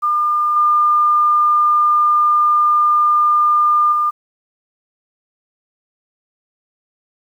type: tone with level steps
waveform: sine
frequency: 1204 Hz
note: D6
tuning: 43 cents sharp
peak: -13 / -10 / -13 dBFS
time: 0.02-4.11 s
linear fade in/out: 20 ms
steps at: 0.56 / 3.92 s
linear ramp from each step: 5 ms
effects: 8-bit